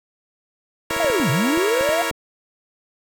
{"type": "chord", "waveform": "10% pulse", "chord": "A# diminished", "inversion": "second", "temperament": "equal", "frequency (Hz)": [329.6, 466.2, 554.4], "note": ["E4", "A#4", "C#5"], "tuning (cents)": [0, 0, 0], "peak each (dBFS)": [-18, -17, -18], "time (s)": [0.9, 2.11], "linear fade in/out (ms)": 5}
{"type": "clicks", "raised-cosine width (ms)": 2, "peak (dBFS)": -18, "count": 9, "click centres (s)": [0.909, 0.965, 1.046, 1.101, 1.2, 1.575, 1.81, 1.891, 2.112]}
{"type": "linear two-way sweep", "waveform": "triangle", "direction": "down then up", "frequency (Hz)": [704, 117.9, 704], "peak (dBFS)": -16, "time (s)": [1, 2.02], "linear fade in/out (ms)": 0, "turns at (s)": 1.3}
{"effects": []}